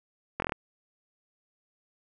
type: slowing click train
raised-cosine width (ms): 0.5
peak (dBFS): -14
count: 6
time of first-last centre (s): 0.4-0.522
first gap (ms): 22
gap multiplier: 1.05
effects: none